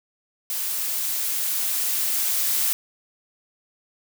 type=noise with level ramp; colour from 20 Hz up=blue; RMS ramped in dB=-27 to -22 dBFS; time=0.5-2.73 s; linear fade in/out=0 ms; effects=none